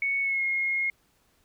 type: tone with pitch glide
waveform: sine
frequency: 2217 to 2151 Hz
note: C#7 to C7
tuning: 0 to +47 cents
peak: -24 dBFS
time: 0.02-0.9 s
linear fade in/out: 2 ms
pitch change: -53 cents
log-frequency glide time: 0.21-0.43 s
effects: pink hiss -67 dBFS RMS until 1.44 s